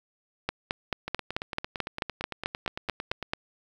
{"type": "two click trains", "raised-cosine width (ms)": 0.3, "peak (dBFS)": [-11, -17], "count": [14, 20], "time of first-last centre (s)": [[0.49, 3.335], [1.08, 3.227]], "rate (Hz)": [4.57, 8.85], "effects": ["8-bit"]}